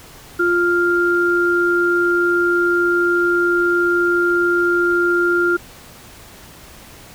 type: tone pair together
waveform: sine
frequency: 349.2 / 1396.9 Hz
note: F4 / F6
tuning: 0 / 0 cents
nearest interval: 2 octaves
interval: 2400 cents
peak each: -16 dBFS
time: 0.39-5.57 s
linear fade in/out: 10 ms
effects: pink hiss -41 dBFS RMS until 7.14 s